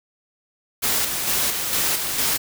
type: noise with tremolo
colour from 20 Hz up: white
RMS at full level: -21 dBFS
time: 0.82-2.38 s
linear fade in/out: 20 ms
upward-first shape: square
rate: 2.2 Hz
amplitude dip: 40%
effects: none